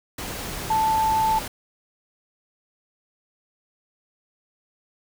sine tone in noise, 880 Hz, A5, in tune, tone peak -18 dBFS, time 0.7-1.39 s, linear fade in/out 5 ms, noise pink, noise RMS -32 dBFS, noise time 0.18-1.48 s, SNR +11 dB, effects none

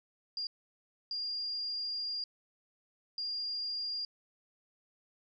sine tone bursts at uneven times, 4809 Hz, D8, 40 cents sharp, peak -34 dBFS, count 3, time 0.37-0.47 / 1.11-2.24 / 3.18-4.05 s, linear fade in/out 2 ms, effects none

